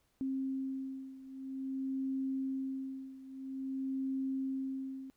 sine beating tone pair, 266.3 / 266.8 Hz, C4 / C4, +31 / +34 cents, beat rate 0.5 Hz, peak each -37 / -40 dBFS, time 0.21-5.1 s, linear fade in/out 0 ms, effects pink hiss -75 dBFS RMS until 5.16 s

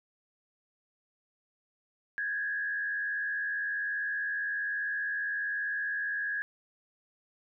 sine tone with frequency modulation, 1661.2 Hz, G#6, in tune, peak -30 dBFS, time 2.18-6.42 s, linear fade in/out 0 ms, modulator 81.2 Hz, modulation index 0.76, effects none

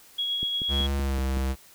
sine tone with tremolo, 3322 Hz, G#7, in tune, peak -24 dBFS, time 0.18-0.87 s, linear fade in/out 10 ms, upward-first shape triangle, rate 8.5 Hz, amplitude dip 30%
click train, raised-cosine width 3 ms, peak -23 dBFS, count 6, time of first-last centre 0.43-1.372 s, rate 5.31 Hz
square tone with pitch glide, 69.3 to 66.29 Hz, C#2 to C2, 0 to +23 cents, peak -25 dBFS, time 0.68-1.56 s, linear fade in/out 50 ms, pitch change -77 cents, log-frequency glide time 1-1.18 s
effects white hiss -53 dBFS RMS until 1.74 s

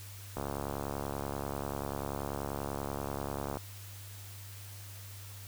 click train, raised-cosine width 1 ms, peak -22 dBFS, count 226, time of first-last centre 0.37-3.571 s, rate 70.3 Hz, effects added 99 Hz sine -46 dBFS peak until 5.47 s + white hiss -51 dBFS RMS until 5.47 s

